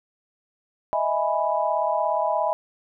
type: chord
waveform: sine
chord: E major seventh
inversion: third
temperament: equal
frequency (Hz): 622.3 / 659.3 / 830.6 / 987.8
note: D#5 / E5 / G#5 / B5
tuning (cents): 0 / 0 / 0 / 0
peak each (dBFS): -26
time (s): 0.93-2.53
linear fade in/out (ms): 0
effects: none